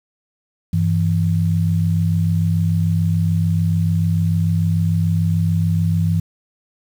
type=tone pair together; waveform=sine; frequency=98 / 164.82 Hz; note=G2 / E3; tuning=0 / 0 cents; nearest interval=major sixth; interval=900 cents; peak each=-17 dBFS; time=0.73-6.2 s; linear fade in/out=5 ms; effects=7-bit